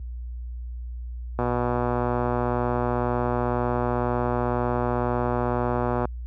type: click train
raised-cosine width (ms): 1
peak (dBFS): -11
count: 570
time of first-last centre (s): 1.39-6.054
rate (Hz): 122
effects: added 60 Hz sine -28 dBFS peak until 6.26 s + high-pass 60 Hz 12 dB/octave